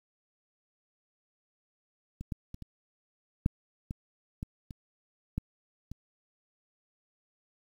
clicks, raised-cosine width 5 ms, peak -26 / -21 / -29 / -30 / -12 / -23 / -23 / -30 / -18 / -28 dBFS, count 10, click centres 2.21 / 2.322 / 2.544 / 2.623 / 3.461 / 3.909 / 4.429 / 4.708 / 5.38 / 5.916 s, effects 9-bit

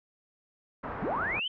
white low-pass noise, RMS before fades -37 dBFS, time 0.83-1.4 s, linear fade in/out 10 ms, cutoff 1400 Hz, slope 24 dB/octave
sine linear sweep, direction up, 101.6 to 3136 Hz, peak -29 dBFS, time 1.02-1.48 s, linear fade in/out 5 ms
effects none

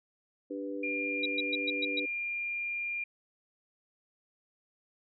sine chord, G major, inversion second, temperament equal, 293.7 / 392 / 493.9 Hz, D4 / G4 / B4, 0 / 0 / 0 cents, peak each -37 / -42 / -39 dBFS, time 0.5-2.06 s, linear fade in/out 10 ms
sine tone, 2400 Hz, D7, 37 cents sharp, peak -32 dBFS, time 0.83-3.04 s, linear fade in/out 5 ms
sine tone bursts, 3842 Hz, B7, 48 cents flat, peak -29 dBFS, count 6, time 1.23-1.998 s, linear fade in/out 5 ms, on 28 ms, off 120 ms
effects none

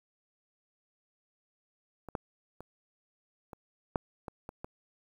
clicks, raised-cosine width 1 ms, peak -29 / -18 / -30 / -30 / -14 / -25 / -27 / -25 dBFS, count 8, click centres 2.087 / 2.152 / 2.606 / 3.532 / 3.958 / 4.282 / 4.491 / 4.645 s, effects 9-bit

